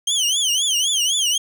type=tone with vibrato; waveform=25% pulse; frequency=3136 Hz; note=G7; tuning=in tune; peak=-13 dBFS; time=0.07-1.38 s; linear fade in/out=5 ms; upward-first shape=triangle; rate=3.9 Hz; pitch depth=210 cents each way; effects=none